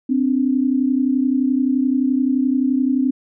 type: tone pair together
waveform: sine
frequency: 257.8 / 289.4 Hz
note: C4 / D4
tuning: -26 / -25 cents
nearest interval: major second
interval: 201 cents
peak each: -16 / -20 dBFS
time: 0.09-3.11 s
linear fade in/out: 10 ms
effects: none